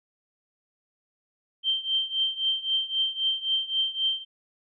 sine tone with tremolo, 3136 Hz, G7, in tune, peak -20 dBFS, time 1.63-4.25 s, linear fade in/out 50 ms, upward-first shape triangle, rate 3.8 Hz, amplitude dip 90%, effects none

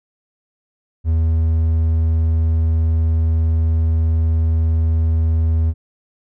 triangle tone, 80.8 Hz, E2, 34 cents flat, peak -11 dBFS, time 1.04-5.74 s, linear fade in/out 50 ms, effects none

